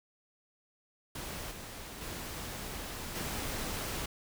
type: noise with level steps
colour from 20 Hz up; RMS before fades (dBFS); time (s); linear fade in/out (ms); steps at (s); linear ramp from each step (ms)
pink; -41 / -45 / -41 / -37; 1.15-4.06; 5; 1.51 / 2.01 / 3.15; 5
effects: none